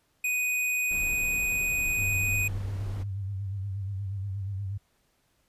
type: tone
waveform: square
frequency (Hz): 2489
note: D#7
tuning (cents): 0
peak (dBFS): -26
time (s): 0.24-2.48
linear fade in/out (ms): 5
type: noise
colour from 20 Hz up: brown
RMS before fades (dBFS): -38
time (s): 0.9-3.04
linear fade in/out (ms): 20
type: tone with vibrato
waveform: sine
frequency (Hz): 98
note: G2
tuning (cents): 0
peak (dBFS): -30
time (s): 1.97-4.78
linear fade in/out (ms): 10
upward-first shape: sine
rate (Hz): 8.4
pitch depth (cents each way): 68
effects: pink hiss -70 dBFS RMS until 5.48 s + resampled to 32000 Hz

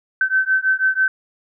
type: beating tone pair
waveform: sine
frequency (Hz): 1533 / 1539.1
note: G6 / G6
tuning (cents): -39 / -32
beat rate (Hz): 6.1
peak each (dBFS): -18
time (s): 0.21-1.08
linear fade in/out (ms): 2
effects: none

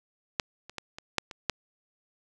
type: clicks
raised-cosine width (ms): 0.2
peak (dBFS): -8 / -26 / -18 / -23 / -7 / -23 / -8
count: 7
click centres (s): 0.398 / 0.696 / 0.783 / 0.985 / 1.183 / 1.312 / 1.497
effects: none

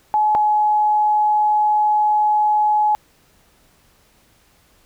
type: tone pair in turn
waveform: sine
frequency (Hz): 850 / 845.7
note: G#5 / G#5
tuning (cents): +40 / +31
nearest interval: unison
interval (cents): 9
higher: first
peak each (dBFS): -13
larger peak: neither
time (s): 0.14-0.35 / 0.35-2.95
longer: second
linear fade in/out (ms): 0
effects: pink hiss -56 dBFS RMS until 4.85 s

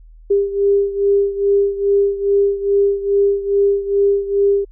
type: beating tone pair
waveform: sine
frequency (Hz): 399.7 / 402.1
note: G4 / G4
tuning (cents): +34 / +44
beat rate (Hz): 2.4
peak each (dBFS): -14 / -18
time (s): 0.3-4.65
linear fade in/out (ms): 10
effects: added 40 Hz sine -39 dBFS peak until 4.71 s

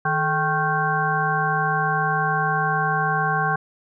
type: harmonic tone with a mistuned harmonic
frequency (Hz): 155.56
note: D#3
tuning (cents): 0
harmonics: 1 / 3 / 5 / 7 / 9 / 10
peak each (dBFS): -26 / -31 / -24 / -25 / -32 / -24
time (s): 0.05-3.56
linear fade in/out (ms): 5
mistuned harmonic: 3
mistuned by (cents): -130
effects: none

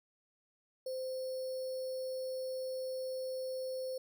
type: tone with sample-and-hold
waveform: sine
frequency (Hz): 518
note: C5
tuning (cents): -17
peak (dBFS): -36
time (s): 0.86-3.98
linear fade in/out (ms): 5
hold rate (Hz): 4900
effects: none

